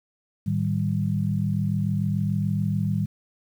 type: tone cluster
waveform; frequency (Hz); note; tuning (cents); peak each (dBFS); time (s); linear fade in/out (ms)
sine; 108.1 / 154.9 / 195.3; A2 / D#3 / G3; -30 / -7 / -6; -26; 0.46-3.06; 10
effects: 9-bit